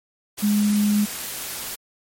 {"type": "tone in noise", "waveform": "sine", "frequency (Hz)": 207.7, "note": "G#3", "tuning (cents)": 0, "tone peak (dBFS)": -16, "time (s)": [0.42, 1.06], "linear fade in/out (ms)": 20, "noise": "white", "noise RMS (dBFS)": -31, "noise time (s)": [0.37, 1.76], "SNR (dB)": 12, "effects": ["MP3 64 kbps"]}